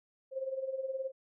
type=tone with tremolo; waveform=sine; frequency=530 Hz; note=C5; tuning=22 cents sharp; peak=-31 dBFS; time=0.31-1.12 s; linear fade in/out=50 ms; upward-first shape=sine; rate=19 Hz; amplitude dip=70%; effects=none